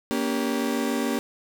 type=chord; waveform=35% pulse; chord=G diminished; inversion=first; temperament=just; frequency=235.2 / 282.2 / 392 Hz; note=Bb3 / Db4 / G4; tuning=+16 / +31 / 0 cents; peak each=-25 / -26 / -29 dBFS; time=0.11-1.19 s; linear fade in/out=0 ms; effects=none